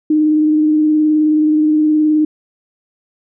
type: tone with vibrato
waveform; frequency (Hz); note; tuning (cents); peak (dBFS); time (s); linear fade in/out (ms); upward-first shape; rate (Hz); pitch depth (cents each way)
sine; 306.4; D#4; -27; -9; 0.1-2.25; 5; sine; 19; 19
effects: none